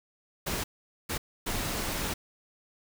pink noise bursts at uneven times, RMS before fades -32 dBFS, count 3, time 0.46-0.64 / 1.09-1.18 / 1.46-2.14 s, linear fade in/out 10 ms, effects none

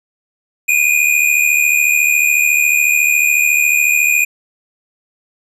square tone pair together, 2415 / 2489 Hz, D7 / D#7, +48 / 0 cents, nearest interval minor second, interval 52 cents, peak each -14 dBFS, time 0.68-4.25 s, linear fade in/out 10 ms, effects resampled to 32000 Hz

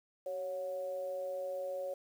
sine tone with amplitude modulation, 554.4 Hz, C#5, in tune, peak -33 dBFS, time 0.26-1.94 s, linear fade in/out 5 ms, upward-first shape sine, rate 174 Hz, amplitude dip 60%, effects 10-bit

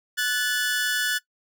sawtooth tone pair together, 1480 / 1731.8 Hz, F#6 / A6, 0 / -28 cents, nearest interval minor third, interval 272 cents, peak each -22 / -21 dBFS, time 0.17-1.19 s, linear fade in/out 20 ms, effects noise-tail reverb RT60 0.1 s tail -19 dB re dry

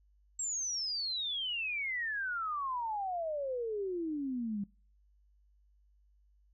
sine exponential sweep, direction down, 7660 to 195.9 Hz, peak -33 dBFS, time 0.39-4.64 s, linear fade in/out 5 ms, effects noise-tail reverb RT60 0.4 s tail -24 dB re dry + added 50 Hz sine -64 dBFS peak until 6.53 s

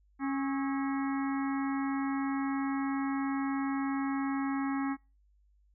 harmonic tone with a mistuned harmonic, 273.7 Hz, C#4, 22 cents flat, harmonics 1 / 3 / 4 / 5 / 6 / 7 / 8, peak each -30 / -40 / -42 / -44 / -46 / -47 / -48 dBFS, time 0.19-4.97 s, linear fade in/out 50 ms, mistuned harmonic 5, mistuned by -89 cents, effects noise-tail reverb RT60 0.3 s tail -26 dB re dry + added 50 Hz sine -63 dBFS peak until 5.74 s

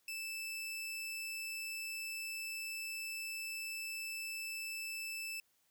sawtooth tone, 2637 Hz, E7, in tune, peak -37 dBFS, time 0.08-5.4 s, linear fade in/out 2 ms, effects white hiss -75 dBFS RMS until 5.7 s

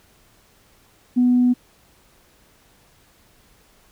sine tone, 247.2 Hz, B3, 2 cents sharp, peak -12 dBFS, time 1.16-1.54 s, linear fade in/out 20 ms, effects tanh soft clip ceiling -8 dBFS + pink hiss -56 dBFS RMS until 3.91 s

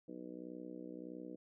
harmonic tone, 61.6 Hz, B1, 4 cents flat, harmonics 3 / 4 / 5 / 6 / 7 / 8 / 9 / 10, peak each -54 / -53 / -49 / -55 / -60 / -53 / -66 / -64 dBFS, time 0.08-1.36 s, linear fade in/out 5 ms, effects none

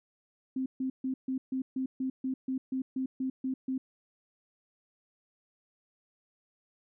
sine tone bursts, 261.6 Hz, C4, in tune, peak -29 dBFS, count 14, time 0.56-3.78 s, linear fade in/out 5 ms, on 100 ms, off 140 ms, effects none

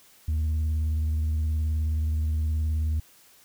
sine tone with vibrato, 77.78 Hz, D#2, in tune, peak -20 dBFS, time 0.28-3 s, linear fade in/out 5 ms, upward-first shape triangle, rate 19 Hz, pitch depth 50 cents each way, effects tanh soft clip ceiling -22 dBFS + white hiss -56 dBFS RMS until 3.44 s

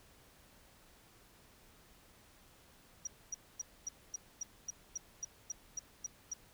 sine tone bursts, 5770 Hz, F#8, 44 cents flat, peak -36 dBFS, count 13, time 3.05-6.336 s, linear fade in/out 5 ms, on 22 ms, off 250 ms, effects pink hiss -63 dBFS RMS until 6.53 s

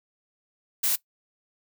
blue noise, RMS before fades -24 dBFS, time 0.83-0.96 s, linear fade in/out 10 ms, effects noise-tail reverb RT60 0.1 s tail -18 dB re dry

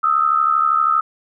sine tone pair together, 1249 / 1321.6 Hz, D#6 / E6, +6 / +4 cents, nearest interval minor second, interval 98 cents, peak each -16 dBFS, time 0.03-1.01 s, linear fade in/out 10 ms, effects none

